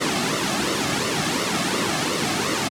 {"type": "noise with flanger", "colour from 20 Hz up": "pink", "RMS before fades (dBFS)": -22, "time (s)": [0, 2.69], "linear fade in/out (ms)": 20, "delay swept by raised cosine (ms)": [1.2, 2.13], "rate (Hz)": 2.8, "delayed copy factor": -0.65, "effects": ["high-pass 150 Hz 12 dB/octave", "low-pass 8000 Hz 12 dB/octave"]}